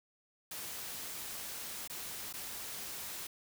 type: noise with dropouts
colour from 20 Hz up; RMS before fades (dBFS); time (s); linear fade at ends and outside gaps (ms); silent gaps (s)
white; -43; 0.51-3.27; 5; 1.877-1.897 / 2.328-2.337
effects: none